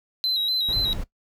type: tone with vibrato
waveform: triangle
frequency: 3951 Hz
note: B7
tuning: in tune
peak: -20 dBFS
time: 0.24-0.93 s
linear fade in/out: 0 ms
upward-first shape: square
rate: 4.1 Hz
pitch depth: 47 cents each way
type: noise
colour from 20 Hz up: brown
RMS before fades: -30 dBFS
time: 0.68-1.04 s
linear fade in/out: 10 ms
effects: noise-tail reverb RT60 0.1 s tail -17 dB re dry